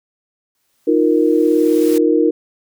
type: noise with exponential growth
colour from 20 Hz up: white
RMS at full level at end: -29 dBFS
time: 0.55-1.98 s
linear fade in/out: 1 ms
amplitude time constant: 310 ms
type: chord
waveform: sine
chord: Eb suspended second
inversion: none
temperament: just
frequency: 311.1 / 350 / 466.7 Hz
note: Eb4 / F4 / Bb4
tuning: 0 / +4 / +2 cents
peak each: -14 / -16 / -15 dBFS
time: 0.87-2.31 s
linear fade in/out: 10 ms
effects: none